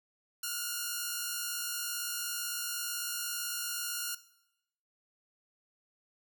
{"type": "tone pair together", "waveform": "5% pulse", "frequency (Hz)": [1384, 1441.9], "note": ["F6", "F#6"], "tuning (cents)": [-16, -45], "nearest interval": "minor second", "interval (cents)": 71, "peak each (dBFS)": [-26, -25], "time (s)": [0.43, 4.15], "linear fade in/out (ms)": 5, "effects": ["noise-tail reverb RT60 0.8 s tail -17 dB re dry"]}